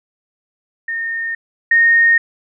sine tone pair in turn, 1831 / 1849.1 Hz, A#6 / A#6, -32 / -15 cents, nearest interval unison, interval 17 cents, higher second, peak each -19 / -8 dBFS, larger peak second, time 0.88-1.35 / 1.71-2.18 s, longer neither, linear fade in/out 5 ms, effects none

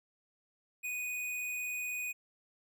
square tone, 2482 Hz, D#7, 5 cents flat, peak -36 dBFS, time 0.83-2.13 s, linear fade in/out 20 ms, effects none

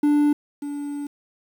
triangle tone pair in turn, 293.7 / 288.2 Hz, D4 / D4, 0 / -33 cents, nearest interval unison, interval 33 cents, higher first, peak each -13 / -25 dBFS, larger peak first, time 0.03-0.33 / 0.62-1.07 s, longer second, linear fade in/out 5 ms, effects 8-bit

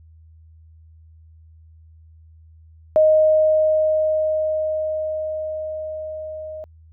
sine tone with level ramp, 622.3 Hz, D#5, in tune, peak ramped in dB -10 to -30 dBFS, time 2.96-6.64 s, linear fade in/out 0 ms, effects added 80 Hz sine -45 dBFS peak until 6.92 s

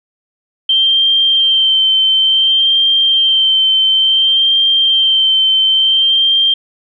sine tone with vibrato, 3135 Hz, G7, 1 cent flat, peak -8 dBFS, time 0.69-6.54 s, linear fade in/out 5 ms, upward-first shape sine, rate 0.57 Hz, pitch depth 22 cents each way, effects none

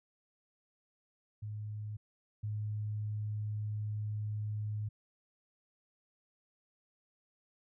sine tone pair in turn, 105.9 / 105.9 Hz, G#2 / G#2, +34 / +34 cents, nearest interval unison, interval 0 cents, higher neither, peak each -38 / -34 dBFS, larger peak second, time 1.42-1.97 / 2.43-4.89 s, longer second, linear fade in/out 10 ms, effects none

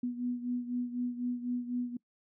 sine beating tone pair, 244.3 / 248.3 Hz, B3 / B3, -19 / +9 cents, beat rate 4 Hz, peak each -33 / -38 dBFS, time 0.03-1.97 s, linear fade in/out 5 ms, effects noise-tail reverb RT60 0.1 s tail -23 dB re dry

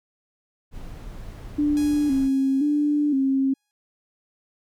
brown noise, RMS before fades -37 dBFS, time 0.71-2.3 s, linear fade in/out 50 ms
sine tone with vibrato, 281.4 Hz, C#4, 26 cents sharp, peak -18 dBFS, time 1.58-3.54 s, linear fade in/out 10 ms, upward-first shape square, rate 0.97 Hz, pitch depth 79 cents each way
5% pulse tone with exponential decay, 830.6 Hz, G#5, in tune, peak -25 dBFS, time 1.77-3.71 s, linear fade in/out 0 ms, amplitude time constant 420 ms
effects none

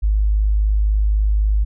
sine tone, 51.91 Hz, G#1, in tune, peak -13 dBFS, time 0.02-1.65 s, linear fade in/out 20 ms, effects none

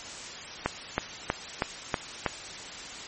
click train, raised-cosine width 0.5 ms, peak -9 dBFS, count 6, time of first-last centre 0.66-2.263 s, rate 3.12 Hz, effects white hiss -40 dBFS RMS until 3.07 s + MP3 32 kbps

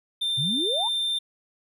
triangle tone, 3586 Hz, A7, 32 cents sharp, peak -22 dBFS, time 0.21-1.19 s, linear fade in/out 10 ms
sine exponential sweep, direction up, 120.2 to 1015 Hz, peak -27 dBFS, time 0.37-0.89 s, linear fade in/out 20 ms
effects none

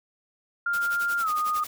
sine tone with pitch glide, 1400 to 1232.9 Hz, F6 to D#6, +4 to -16 cents, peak -23 dBFS, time 0.66-1.64 s, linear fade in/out 5 ms, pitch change -220 cents, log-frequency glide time 1.2-1.3 s
white noise with tremolo, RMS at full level -37 dBFS, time 0.73-1.67 s, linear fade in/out 5 ms, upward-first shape sine, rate 11 Hz, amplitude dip 90%
effects none

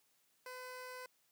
15% pulse tone, 506 Hz, B4, 42 cents sharp, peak -40 dBFS, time 0.46-1.06 s, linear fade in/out 2 ms, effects white hiss -75 dBFS RMS until 1.31 s + high-pass 100 Hz 12 dB/octave

